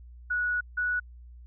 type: tone pair in turn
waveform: sine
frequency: 1465 / 1471.1 Hz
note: F#6 / F#6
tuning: -18 / -10 cents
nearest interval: unison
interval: 8 cents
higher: second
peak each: -25 dBFS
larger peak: neither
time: 0.3-0.61 / 0.77-1 s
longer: first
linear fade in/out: 10 ms
effects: added 60 Hz sine -45 dBFS peak until 1.46 s